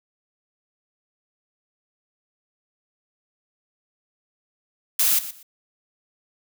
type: noise with echo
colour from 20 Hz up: blue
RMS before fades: -19 dBFS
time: 4.99-5.19 s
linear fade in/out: 5 ms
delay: 120 ms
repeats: 2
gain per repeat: -14 dB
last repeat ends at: 5.43 s
effects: none